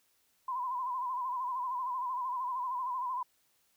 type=tone with vibrato; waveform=sine; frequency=1009 Hz; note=B5; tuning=37 cents sharp; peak=-32 dBFS; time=0.48-3.23 s; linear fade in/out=5 ms; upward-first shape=sine; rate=13 Hz; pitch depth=77 cents each way; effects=white hiss -72 dBFS RMS until 3.76 s